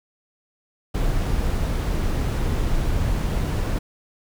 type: noise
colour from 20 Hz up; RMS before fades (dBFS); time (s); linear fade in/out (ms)
brown; -22; 0.94-3.79; 10
effects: none